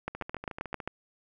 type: two click trains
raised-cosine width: 0.5 ms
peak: -17 / -23 dBFS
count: 7 / 10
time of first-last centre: 0.08-0.876 / 0.15-0.802 s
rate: 7.54 / 13.8 Hz
effects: none